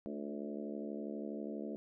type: harmonic tone with a mistuned harmonic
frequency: 72.3 Hz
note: D2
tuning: 27 cents flat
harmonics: 3 / 4 / 5 / 6 / 7 / 8 / 9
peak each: -43 / -45 / -47 / -49 / -50 / -51 / -52 dBFS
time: 0.06-1.76 s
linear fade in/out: 0 ms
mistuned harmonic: 5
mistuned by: -28 cents
effects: none